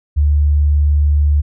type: tone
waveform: sine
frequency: 73.42 Hz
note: D2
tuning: in tune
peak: -9 dBFS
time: 0.16-1.42 s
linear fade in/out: 20 ms
effects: none